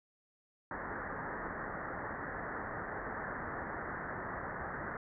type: low-pass noise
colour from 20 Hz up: white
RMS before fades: -41 dBFS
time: 0.71-4.97 s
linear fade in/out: 2 ms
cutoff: 1900 Hz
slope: 96 dB/octave
effects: none